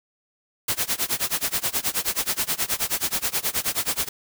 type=noise with tremolo; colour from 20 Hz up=white; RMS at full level=-22 dBFS; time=0.68-4.09 s; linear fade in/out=5 ms; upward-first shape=sine; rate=9.4 Hz; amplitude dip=95%; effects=none

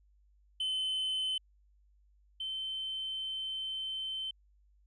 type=tone pair in turn; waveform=sine; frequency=3054 / 3084 Hz; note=G7 / G7; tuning=-46 / -29 cents; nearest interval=unison; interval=17 cents; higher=second; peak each=-28 / -34 dBFS; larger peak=first; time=0.6-1.38 / 2.4-4.31 s; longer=second; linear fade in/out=5 ms; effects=tanh soft clip ceiling -30 dBFS + added 50 Hz sine -63 dBFS peak until 4.86 s

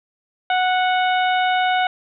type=harmonic tone; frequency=737 Hz; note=F#5; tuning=7 cents flat; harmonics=1 / 2 / 3 / 4 / 5; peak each=-17 / -23 / -27 / -29 / -31 dBFS; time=0.5-1.87 s; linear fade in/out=2 ms; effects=none

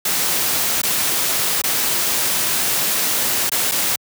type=noise with dropouts; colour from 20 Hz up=white; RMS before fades=-19 dBFS; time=0.05-3.96 s; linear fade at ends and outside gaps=5 ms; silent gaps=0.818-0.832 / 1.618-1.637 / 3.496-3.517 / 3.714-3.718 s; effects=high-pass 100 Hz 12 dB/octave

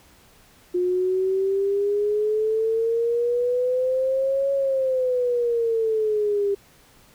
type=exponential two-way sweep; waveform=sine; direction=up then down; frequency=356 to 554.4 to 397.2 Hz; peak=-19 dBFS; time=0.74-6.55 s; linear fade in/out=10 ms; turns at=4.52 s; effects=pink hiss -54 dBFS RMS until 7.14 s

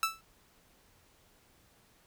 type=tone with exponential decay; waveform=sawtooth; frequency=1318.5 Hz; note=E6; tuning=in tune; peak=-20 dBFS; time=0.03-0.21 s; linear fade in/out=1 ms; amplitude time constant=39 ms; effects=pink hiss -65 dBFS RMS until 2.06 s

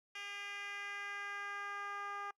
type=tone with band-pass filter sweep; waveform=10% pulse; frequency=404.3 Hz; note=G#4; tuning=46 cents flat; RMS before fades=-44 dBFS; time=0.15-2.31 s; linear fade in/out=5 ms; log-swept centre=2800 to 1100 Hz; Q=1.9; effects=noise-tail reverb RT60 0.1 s tail -23 dB re dry

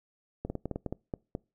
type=two click trains; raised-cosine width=2 ms; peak=-20 / -20 dBFS; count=5 / 5; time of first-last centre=0.45-0.863 / 0.5-1.351 s; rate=9.69 / 4.7 Hz; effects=noise-tail reverb RT60 0.3 s tail -25 dB re dry

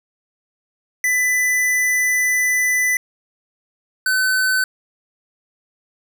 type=tone pair in turn; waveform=square; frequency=1996 / 1517.8 Hz; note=B6 / F#6; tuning=+18 / +44 cents; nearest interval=perfect fourth; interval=474 cents; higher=first; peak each=-16 dBFS; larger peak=neither; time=1.04-2.97 / 4.06-4.64 s; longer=first; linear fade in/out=2 ms; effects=none

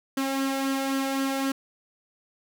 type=tone with flanger; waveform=sawtooth; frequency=270.5 Hz; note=C#4; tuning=42 cents flat; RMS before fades=-27 dBFS; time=0.17-1.52 s; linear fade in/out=5 ms; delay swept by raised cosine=0.63 to 1.44 ms; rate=3.8 Hz; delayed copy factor=+0.5; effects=none

